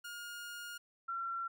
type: tone pair in turn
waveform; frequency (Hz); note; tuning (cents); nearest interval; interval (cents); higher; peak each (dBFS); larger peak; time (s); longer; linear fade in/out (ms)
sawtooth / sine; 1425 / 1361.4; F6 / F6; +34 / -45; minor second; 79; first; -40 / -36; second; 0.04-0.78 / 1.08-1.48; first; 10
effects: none